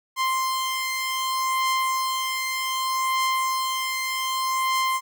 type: beating tone pair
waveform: sawtooth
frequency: 1046.5 / 1047.15 Hz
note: C6 / C6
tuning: 0 / +1 cents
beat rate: 0.65 Hz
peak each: -20 / -26 dBFS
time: 0.16-5.01 s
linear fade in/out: 50 ms
effects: none